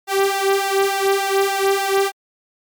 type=tone with flanger; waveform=sawtooth; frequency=392 Hz; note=G4; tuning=in tune; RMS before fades=-18 dBFS; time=0.07-2.12 s; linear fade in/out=50 ms; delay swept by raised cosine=1.1 to 2.5 ms; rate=3.4 Hz; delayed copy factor=+0.75; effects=MP3 96 kbps